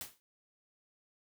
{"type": "noise with exponential decay", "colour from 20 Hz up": "white", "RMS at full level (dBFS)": -39, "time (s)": [0.01, 0.2], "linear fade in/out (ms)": 0, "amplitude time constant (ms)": 40, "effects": []}